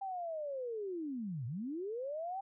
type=linear two-way sweep; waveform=sine; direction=down then up; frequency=794 to 110 to 794 Hz; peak=-37 dBFS; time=0.01-2.41 s; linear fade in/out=10 ms; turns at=1.46 s; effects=none

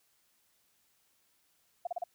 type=tone bursts; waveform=sine; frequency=701 Hz; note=F5; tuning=6 cents sharp; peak=-31 dBFS; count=4; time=1.85-2.039 s; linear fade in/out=5 ms; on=21 ms; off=35 ms; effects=white hiss -72 dBFS RMS until 2.14 s

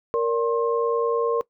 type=tone cluster; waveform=sine; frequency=466.1 / 576 / 1065 Hz; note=A#4 / D5 / C6; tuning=0 / -34 / +30 cents; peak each=-20 / -29 / -27 dBFS; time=0.14-1.41 s; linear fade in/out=0 ms; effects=noise-tail reverb RT60 0.1 s tail -20 dB re dry

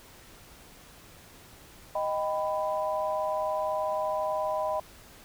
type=chord; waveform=sine; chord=Eb augmented; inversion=none; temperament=equal with one note detuned; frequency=622.3 / 784 / 995.8 Hz; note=Eb5 / G5 / B5; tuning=0 / 0 / +14 cents; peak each=-29 / -34 / -32 dBFS; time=1.95-4.8 s; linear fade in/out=5 ms; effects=pink hiss -52 dBFS RMS until 5.24 s

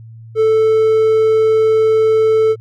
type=tone; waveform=triangle; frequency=440 Hz; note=A4; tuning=in tune; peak=-7 dBFS; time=0.35-2.56 s; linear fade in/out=50 ms; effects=added 113 Hz sine -33 dBFS peak until 2.6 s

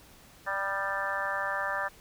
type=harmonic tone with a mistuned harmonic; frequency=196 Hz; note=G3; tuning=in tune; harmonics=3 / 4 / 5 / 6 / 7 / 8 / 9; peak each=-37 / -39 / -37 / -36 / -40 / -36 / -34 dBFS; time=0.46-1.89 s; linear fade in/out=20 ms; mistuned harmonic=6; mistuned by=+29 cents; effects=pink hiss -55 dBFS RMS until 2 s

